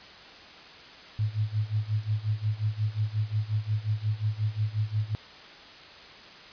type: tone with tremolo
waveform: sine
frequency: 106.9 Hz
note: A2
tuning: 49 cents flat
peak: -22 dBFS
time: 1.19-5.15 s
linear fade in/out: 0 ms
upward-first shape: sine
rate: 5.6 Hz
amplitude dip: 90%
effects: white hiss -47 dBFS RMS until 6.52 s + resampled to 11025 Hz